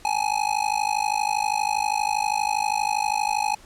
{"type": "tone with amplitude modulation", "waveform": "square", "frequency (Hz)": 841, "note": "G#5", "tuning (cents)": 22, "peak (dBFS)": -18, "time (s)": [0.05, 3.55], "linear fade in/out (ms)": 0, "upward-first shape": "sine", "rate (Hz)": 52.5, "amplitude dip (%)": 100, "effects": ["pink hiss -50 dBFS RMS until 3.65 s", "low-pass 10000 Hz 12 dB/octave"]}